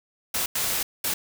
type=noise bursts at uneven times; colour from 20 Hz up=white; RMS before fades=-26 dBFS; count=3; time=0.34-0.46 / 0.55-0.83 / 1.04-1.14 s; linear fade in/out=5 ms; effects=none